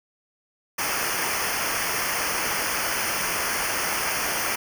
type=noise with comb filter; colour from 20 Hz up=pink; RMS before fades=-26 dBFS; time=0.78-4.56 s; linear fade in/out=10 ms; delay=0.26 ms; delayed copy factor=-0.9; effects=none